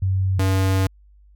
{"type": "tone pair in turn", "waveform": ["sine", "square"], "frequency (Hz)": [95, 95.37], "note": ["F#2", "G2"], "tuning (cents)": [46, -47], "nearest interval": "unison", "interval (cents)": 7, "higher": "second", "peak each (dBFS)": -17, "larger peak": "neither", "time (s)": [[0.02, 0.39], [0.39, 0.87]], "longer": "second", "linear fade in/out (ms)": 5, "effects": ["added 50 Hz sine -48 dBFS peak until 1.35 s"]}